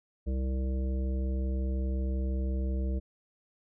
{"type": "harmonic tone", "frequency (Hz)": 65.2, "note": "C2", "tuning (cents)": -5, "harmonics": [1, 3, 5, 7, 9], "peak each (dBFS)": [-28, -38, -42, -45, -47], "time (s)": [0.26, 3], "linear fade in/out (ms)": 20, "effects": []}